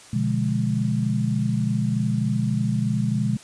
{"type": "chord", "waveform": "sine", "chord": "B diminished seventh", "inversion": "none", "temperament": "equal", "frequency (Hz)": [123.47, 146.83, 174.61, 207.7], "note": ["B2", "D3", "F3", "Ab3"], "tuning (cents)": [0, 0, 0, 0], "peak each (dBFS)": [-24, -27, -29, -24], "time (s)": [0.13, 3.37], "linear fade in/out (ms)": 5, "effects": ["white hiss -46 dBFS RMS until 3.43 s", "resampled to 22050 Hz"]}